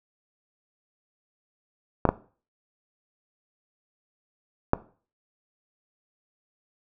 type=clicks; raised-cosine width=1 ms; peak=-4 dBFS; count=3; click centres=2.053 / 2.09 / 4.734 s; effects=noise-tail reverb RT60 0.4 s tail -18 dB re dry